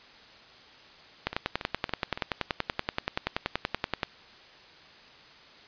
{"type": "two click trains", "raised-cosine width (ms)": 0.3, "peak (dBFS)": [-18, -10], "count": [4, 30], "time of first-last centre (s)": [[1.33, 2.175], [1.27, 4.032]], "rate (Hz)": [3.55, 10.5], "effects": ["white hiss -52 dBFS RMS until 5.67 s", "resampled to 11025 Hz"]}